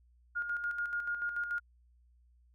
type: tone with tremolo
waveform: sine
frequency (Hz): 1422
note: F6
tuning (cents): +31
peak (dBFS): -31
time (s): 0.35-1.6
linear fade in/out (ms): 20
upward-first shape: square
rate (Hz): 6.9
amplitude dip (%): 50
effects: added 60 Hz sine -62 dBFS peak until 2.54 s